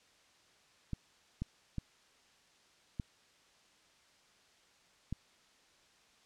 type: clicks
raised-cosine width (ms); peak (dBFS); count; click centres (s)
5; -24; 5; 0.933 / 1.42 / 1.783 / 2.998 / 5.126
effects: white hiss -66 dBFS RMS until 6.25 s + low-pass 6000 Hz 12 dB/octave